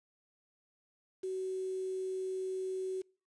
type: tone with quantisation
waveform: sine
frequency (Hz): 376.2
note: F#4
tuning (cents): +29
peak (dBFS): -34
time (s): 1.23-3.02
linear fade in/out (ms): 10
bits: 9
effects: noise-tail reverb RT60 0.4 s tail -26 dB re dry + resampled to 22050 Hz